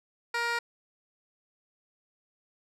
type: tone with band-pass filter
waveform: 15% pulse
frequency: 471 Hz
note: A#4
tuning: 18 cents sharp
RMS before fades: -30 dBFS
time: 0.34-0.59 s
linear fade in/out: 5 ms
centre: 2200 Hz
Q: 0.71
effects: none